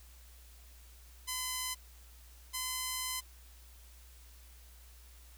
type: tone pair in turn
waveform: 5% pulse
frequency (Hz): 1018 / 1022.5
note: C6 / C6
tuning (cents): -48 / -40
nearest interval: unison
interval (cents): 8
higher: second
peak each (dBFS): -23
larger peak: neither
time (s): 1.27-1.75 / 2.53-3.21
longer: second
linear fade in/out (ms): 20
effects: added 60 Hz sine -54 dBFS peak until 5.37 s + white hiss -61 dBFS RMS until 5.37 s